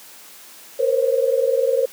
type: tone cluster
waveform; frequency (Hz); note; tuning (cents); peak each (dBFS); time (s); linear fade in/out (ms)
sine; 467.1 / 518 / 538; A#4 / C5 / C5; +3 / -17 / +48; -20; 0.79-1.86; 10
effects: white hiss -43 dBFS RMS until 1.92 s + high-pass 200 Hz 12 dB/octave